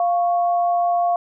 sine tone pair together, 698.5 / 1107 Hz, F5 / C#6, 0 / -3 cents, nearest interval minor sixth, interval 797 cents, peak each -16 / -28 dBFS, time 0-1.16 s, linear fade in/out 2 ms, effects none

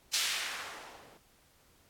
violet noise with low-pass filter sweep, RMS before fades -37 dBFS, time 0.13-1.18 s, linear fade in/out 10 ms, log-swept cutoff 4400 to 380 Hz, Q 1, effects pink hiss -65 dBFS RMS until 1.89 s + AAC 64 kbps

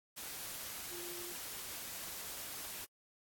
sine tone in noise, 349.2 Hz, F4, in tune, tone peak -50 dBFS, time 0.9-1.33 s, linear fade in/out 20 ms, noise white, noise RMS -45 dBFS, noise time 0.16-2.86 s, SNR -8 dB, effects AAC 64 kbps

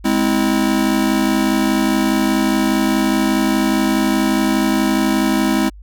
square chord, Ab augmented, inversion none, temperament just, 207.7 / 259.6 / 324.5 Hz, Ab3 / C4 / E4, 0 / -13 / -27 cents, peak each -19 dBFS, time 0.04-5.7 s, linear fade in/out 20 ms, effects added 50 Hz sine -35 dBFS peak until 5.82 s

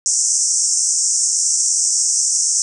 pink band-pass noise, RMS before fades -17 dBFS, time 0.06-2.62 s, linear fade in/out 0 ms, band 5500 to 8700 Hz, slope 96 dB/octave, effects none

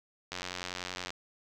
click train, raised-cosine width 0.2 ms, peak -19 dBFS, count 72, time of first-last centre 0.32-1.105 s, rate 90.5 Hz, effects none

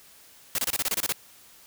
white noise bursts, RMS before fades -26 dBFS, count 10, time 0.55-1.124 s, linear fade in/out 2 ms, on 34 ms, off 26 ms, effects white hiss -53 dBFS RMS until 1.66 s

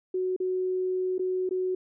sine tone with dropouts, 370 Hz, F#4, in tune, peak -25 dBFS, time 0.14-1.75 s, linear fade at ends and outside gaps 5 ms, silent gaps 0.364-0.401 / 1.182-1.193 / 1.492-1.509 s, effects none

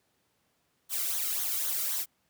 blue noise with flanger, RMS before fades -31 dBFS, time 0.89-2.06 s, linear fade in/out 50 ms, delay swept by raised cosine 0.39 to 1.19 ms, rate 3.8 Hz, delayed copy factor -0.65, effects pink hiss -73 dBFS RMS until 2.29 s + high-pass 100 Hz 12 dB/octave

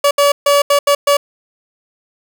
30% pulse tone bursts at uneven times, 571 Hz, D5, 49 cents flat, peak -6 dBFS, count 6, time 0.04-0.11 / 0.18-0.32 / 0.46-0.62 / 0.7-0.79 / 0.87-0.95 / 1.07-1.17 s, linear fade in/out 5 ms, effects none

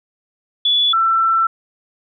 sine tone pair in turn, 3431 / 1339 Hz, A7 / E6, -44 / +27 cents, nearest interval octave + major third, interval 1629 cents, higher first, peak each -12 dBFS, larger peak neither, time 0.65-0.93 / 0.93-1.47 s, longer second, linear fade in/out 5 ms, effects none

